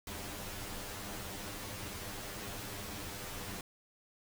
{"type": "noise with comb filter", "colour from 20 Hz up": "pink", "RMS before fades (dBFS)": -43, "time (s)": [0.07, 3.61], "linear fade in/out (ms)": 2, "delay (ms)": 10, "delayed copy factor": 0.9, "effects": []}